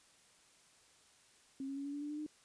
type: tone with pitch steps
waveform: sine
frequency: 270 / 274.6 / 279.2 / 283.9 / 288.7 / 293.6 / 298.5 / 303.6 Hz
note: C#4 / C#4 / C#4 / C#4 / D4 / D4 / D4 / D#4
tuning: -45 / -16 / +13 / +41 / -30 / 0 / +28 / -42 cents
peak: -39 dBFS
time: 1.6-2.264 s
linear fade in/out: 2 ms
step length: 83 ms
effects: white hiss -66 dBFS RMS until 2.44 s + resampled to 22050 Hz